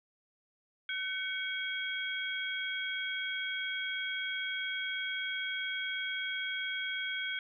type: tone cluster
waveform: sine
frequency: 1519 / 2236 / 3276 Hz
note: F#6 / C#7 / G#7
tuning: +45 / +14 / -24 cents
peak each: -37 / -38 / -38 dBFS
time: 0.89-7.39 s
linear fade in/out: 2 ms
effects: none